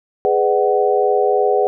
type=chord; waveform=sine; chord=G# half-diminished seventh; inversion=none; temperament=just; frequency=415.3 / 498.4 / 598 / 747.5 Hz; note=G#4 / B4 / D5 / F#5; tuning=0 / +16 / +31 / +17 cents; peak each=-16 / -18 / -22 / -18 dBFS; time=0.25-1.67 s; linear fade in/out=0 ms; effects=none